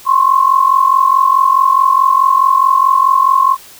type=tone pair together; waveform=sine; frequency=1046.5 / 1091.2 Hz; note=C6 / C#6; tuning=0 / -28 cents; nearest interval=minor second; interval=72 cents; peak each=-10 dBFS; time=0.05-3.57 s; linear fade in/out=50 ms; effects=white hiss -38 dBFS RMS until 3.79 s